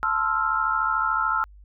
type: chord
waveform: sine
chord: F major seventh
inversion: first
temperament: equal with one note detuned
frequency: 880 / 1046.5 / 1318.5 / 1392.1 Hz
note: A5 / C6 / E6 / F6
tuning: 0 / 0 / 0 / -6 cents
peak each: -29 / -30 / -24 / -25 dBFS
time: 0.03-1.44 s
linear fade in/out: 0 ms
effects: added 50 Hz sine -45 dBFS peak until 1.64 s